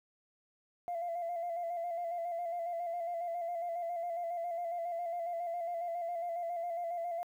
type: tone with vibrato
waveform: sine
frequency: 687 Hz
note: F5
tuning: 29 cents flat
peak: -33 dBFS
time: 0.88-7.23 s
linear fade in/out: 0 ms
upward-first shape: square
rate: 7.3 Hz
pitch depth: 38 cents each way
effects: tanh soft clip ceiling -31 dBFS + 11-bit